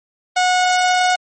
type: tone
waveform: sawtooth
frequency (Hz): 730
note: F#5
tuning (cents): -24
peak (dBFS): -9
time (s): 0.36-1.16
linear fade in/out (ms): 10
effects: MP3 32 kbps